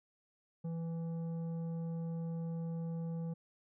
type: tone with tanh clipping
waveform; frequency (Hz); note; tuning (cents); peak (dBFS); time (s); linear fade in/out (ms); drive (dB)
triangle; 165.7; E3; +9; -38; 0.64-3.34; 10; 13
effects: none